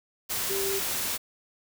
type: tone in noise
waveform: sine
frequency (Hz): 392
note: G4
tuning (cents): 0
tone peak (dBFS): -29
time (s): 0.49-0.8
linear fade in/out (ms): 20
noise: white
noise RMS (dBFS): -30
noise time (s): 0.29-1.18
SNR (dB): -2
effects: none